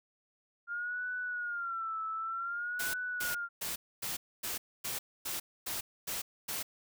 sine tone with vibrato, 1396.9 Hz, F6, in tune, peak -34 dBFS, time 0.67-3.49 s, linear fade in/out 50 ms, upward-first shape sine, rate 0.54 Hz, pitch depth 110 cents each way
white noise bursts, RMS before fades -37 dBFS, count 10, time 2.79-6.63 s, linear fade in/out 10 ms, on 150 ms, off 260 ms
effects none

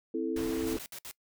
sine chord, A minor, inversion first, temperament equal, 261.6 / 329.6 / 440 Hz, C4 / E4 / A4, 0 / 0 / 0 cents, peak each -35 / -32 / -34 dBFS, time 0.14-0.77 s, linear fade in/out 5 ms
pink noise, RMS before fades -41 dBFS, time 0.36-0.79 s, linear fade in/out 5 ms
white noise bursts, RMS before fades -43 dBFS, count 4, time 0.67-1.112 s, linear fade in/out 0 ms, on 64 ms, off 62 ms
effects noise-tail reverb RT60 0.1 s tail -22 dB re dry

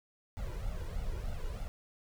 brown noise with flanger, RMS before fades -37 dBFS, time 0.37-1.68 s, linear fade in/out 0 ms, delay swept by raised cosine 1.4 to 2.1 ms, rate 3.2 Hz, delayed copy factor +0.85, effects none

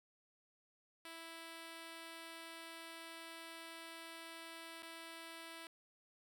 5% pulse tone with dropouts, 329.6 Hz, E4, in tune, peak -38 dBFS, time 1.05-5.67 s, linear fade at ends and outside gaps 1 ms, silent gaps 4.824-4.83 s, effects none

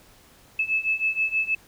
sine beating tone pair, 2606 / 2612.3 Hz, E7 / E7, -20 / -16 cents, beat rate 6.3 Hz, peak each -26 / -24 dBFS, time 0.59-1.55 s, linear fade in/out 5 ms, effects pink hiss -54 dBFS RMS until 1.67 s

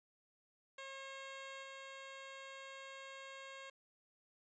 10% pulse tone with level steps, 540 Hz, C#5, 45 cents flat, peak -39 / -41 dBFS, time 0.78-3.7 s, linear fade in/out 5 ms, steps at 1.62 s, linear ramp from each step 20 ms, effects resampled to 16000 Hz

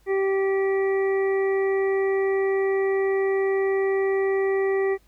harmonic tone, 388.5 Hz, G4, 16 cents flat, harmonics 1 / 2 / 3 / 5 / 6, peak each -20 / -34 / -38 / -32 / -43 dBFS, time 0.06-4.98 s, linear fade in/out 50 ms, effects added 50 Hz sine -58 dBFS peak until 5.07 s + pink hiss -63 dBFS RMS until 5.07 s

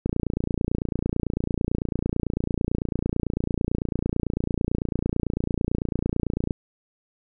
click train, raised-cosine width 3 ms, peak -11 dBFS, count 188, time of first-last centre 0.06-6.508 s, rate 29 Hz, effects none

